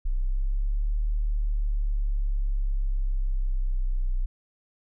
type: exponential two-way sweep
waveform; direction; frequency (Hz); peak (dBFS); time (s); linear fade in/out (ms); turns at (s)
sine; up then down; 30.87 to 37.93 to 30.87; -22; 0.05-4.26; 10; 1.01
effects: none